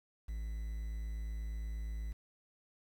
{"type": "tone with quantisation", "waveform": "triangle", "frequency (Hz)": 54.2, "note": "A1", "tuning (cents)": -25, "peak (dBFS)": -35, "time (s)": [0.28, 2.13], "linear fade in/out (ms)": 10, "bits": 10, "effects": []}